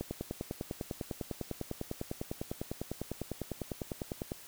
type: click train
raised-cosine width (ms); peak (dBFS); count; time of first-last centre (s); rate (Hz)
2; -22; 44; 0.01-4.319; 9.98
effects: white hiss -52 dBFS RMS until 4.47 s